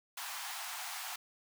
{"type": "high-pass noise", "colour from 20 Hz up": "pink", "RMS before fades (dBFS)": -42, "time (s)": [0.17, 1.16], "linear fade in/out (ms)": 5, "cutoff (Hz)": 700, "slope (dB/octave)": 96, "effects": []}